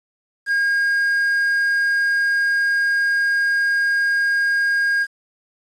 triangle tone with quantisation, 1623 Hz, G#6, 40 cents flat, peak -14 dBFS, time 0.46-5.07 s, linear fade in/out 50 ms, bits 7, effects resampled to 24000 Hz

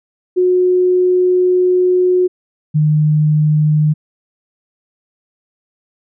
sine tone pair in turn, 363.9 / 152.21 Hz, F#4 / D#3, -29 / -38 cents, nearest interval octave + minor third, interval 1509 cents, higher first, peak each -9 dBFS, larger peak neither, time 0.36-2.28 / 2.74-3.94 s, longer first, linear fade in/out 20 ms, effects none

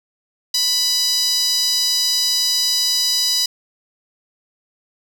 sawtooth tone with high-pass filter, 987.8 Hz, B5, in tune, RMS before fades -18 dBFS, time 0.54-3.46 s, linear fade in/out 5 ms, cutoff 4600 Hz, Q 6.3, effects none

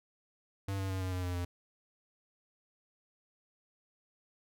square tone with pitch steps, 98 / 96.26 / 94.55 / 92.87 / 91.23 / 89.61 / 88.02 Hz, G2 / G2 / F#2 / F#2 / F#2 / F2 / F2, 0 / -31 / +38 / +7 / -24 / +45 / +14 cents, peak -34 dBFS, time 0.68-1.45 s, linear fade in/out 5 ms, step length 110 ms, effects none

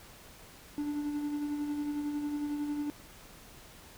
triangle tone with tremolo, 293.5 Hz, D4, 1 cent flat, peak -28 dBFS, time 0.78-2.9 s, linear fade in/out 0 ms, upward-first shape sine, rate 11 Hz, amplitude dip 40%, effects pink hiss -53 dBFS RMS until 3.97 s

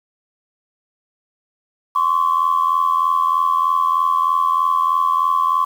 sine tone pair together, 1046.5 / 1129.7 Hz, C6 / C#6, 0 / +32 cents, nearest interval minor second, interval 132 cents, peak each -16 dBFS, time 1.95-5.65 s, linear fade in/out 10 ms, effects tanh soft clip ceiling -7 dBFS + 7-bit

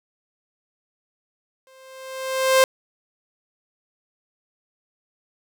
sawtooth tone with exponential growth, 525 Hz, C5, 6 cents sharp, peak -7 dBFS, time 1.67-2.64 s, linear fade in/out 1 ms, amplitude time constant 210 ms, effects none

